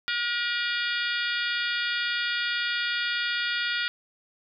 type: harmonic tone with a mistuned harmonic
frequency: 478.1 Hz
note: A#4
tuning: 44 cents sharp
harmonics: 3 / 4 / 5 / 6 / 7 / 8 / 9 / 10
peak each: -29 / -33 / -35 / -35 / -34 / -36 / -40 / -39 dBFS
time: 0.08-3.88 s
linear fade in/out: 0 ms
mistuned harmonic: 8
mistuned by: -72 cents
effects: none